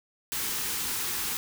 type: band-stop noise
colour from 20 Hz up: white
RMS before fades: -31 dBFS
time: 0.32-1.37 s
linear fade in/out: 0 ms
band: 520 to 770 Hz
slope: 96 dB/octave
effects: none